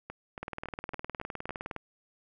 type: two click trains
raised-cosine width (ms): 0.5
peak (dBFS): -21 / -24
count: 27 / 6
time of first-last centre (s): 0.43-1.763 / 0.1-1.493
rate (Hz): 19.5 / 3.59
effects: none